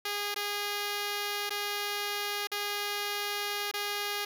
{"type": "tone with dropouts", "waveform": "5% pulse", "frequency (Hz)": 410.1, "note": "G#4", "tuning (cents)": -22, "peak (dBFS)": -20, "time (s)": [0.05, 4.25], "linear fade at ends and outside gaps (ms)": 5, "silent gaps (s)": [[0.344, 0.36], [1.495, 1.505], [2.472, 2.516], [3.714, 3.738]], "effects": []}